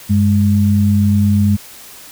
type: tone pair together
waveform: sine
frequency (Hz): 97.1 / 205.7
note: G2 / G#3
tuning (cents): -16 / -16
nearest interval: octave + minor second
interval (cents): 1300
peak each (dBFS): -12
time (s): 0.09-1.57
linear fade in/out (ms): 20
effects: white hiss -37 dBFS RMS until 2.11 s